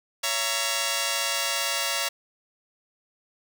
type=chord; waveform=5% pulse; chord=A# diminished; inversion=first; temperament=just; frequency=559.4 / 671.3 / 932.3 Hz; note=C#5 / E5 / A#5; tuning=+16 / +31 / 0 cents; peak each=-18 dBFS; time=0.23-2.09 s; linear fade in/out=10 ms; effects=none